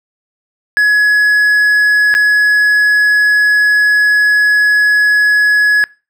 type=tone with dropouts; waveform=triangle; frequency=1686 Hz; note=G#6; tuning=26 cents sharp; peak=-5 dBFS; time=0.77-5.84 s; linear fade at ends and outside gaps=0 ms; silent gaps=2.141-2.15 s; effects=noise-tail reverb RT60 0.3 s tail -23 dB re dry

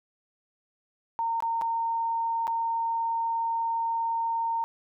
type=tone with dropouts; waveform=sine; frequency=917 Hz; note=A#5; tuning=29 cents flat; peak=-25 dBFS; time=1.19-4.64 s; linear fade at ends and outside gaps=0 ms; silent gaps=1.404-1.424 / 1.613-1.619 / 2.47-2.478 s; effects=none

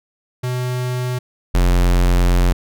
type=tone pair in turn; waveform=square; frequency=125.4 / 44.34 Hz; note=B2 / F1; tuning=+27 / +27 cents; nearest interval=octave + tritone; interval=1800 cents; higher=first; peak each=-20 / -12 dBFS; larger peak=second; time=0.43-1.19 / 1.54-2.53 s; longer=second; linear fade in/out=10 ms; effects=none

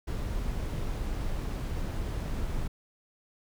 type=noise; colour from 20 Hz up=brown; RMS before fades=-32 dBFS; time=0.07-2.68 s; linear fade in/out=10 ms; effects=none

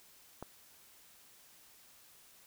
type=click; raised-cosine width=1 ms; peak=-28 dBFS; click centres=0.426 s; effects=white hiss -61 dBFS RMS until 2.46 s

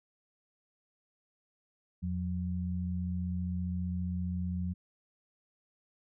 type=tone pair together; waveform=sine; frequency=85.1 / 180.32 Hz; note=F2 / F#3; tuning=-44 / -44 cents; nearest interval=octave + minor second; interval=1300 cents; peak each=-34 / -34 dBFS; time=2.02-4.74 s; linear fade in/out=20 ms; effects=none

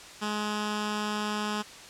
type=tone with notch filter; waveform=10% pulse; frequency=210.3 Hz; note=G#3; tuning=22 cents sharp; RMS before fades=-31 dBFS; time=0.21-1.63 s; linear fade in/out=20 ms; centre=550 Hz; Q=1; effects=white hiss -46 dBFS RMS until 1.89 s + low-pass 7000 Hz 12 dB/octave

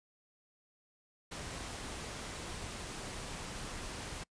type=noise; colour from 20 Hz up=pink; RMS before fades=-43 dBFS; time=1.31-4.24 s; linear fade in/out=10 ms; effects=noise-tail reverb RT60 0.1 s tail -25 dB re dry + resampled to 22050 Hz

